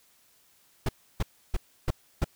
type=noise bursts; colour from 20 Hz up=brown; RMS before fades=-24 dBFS; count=5; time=0.86-2.245 s; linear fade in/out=5 ms; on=29 ms; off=310 ms; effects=white hiss -63 dBFS RMS until 2.35 s